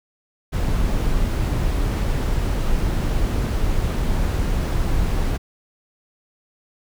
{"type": "noise", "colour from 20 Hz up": "brown", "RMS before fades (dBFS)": -20, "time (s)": [0.52, 5.38], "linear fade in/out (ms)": 20, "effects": []}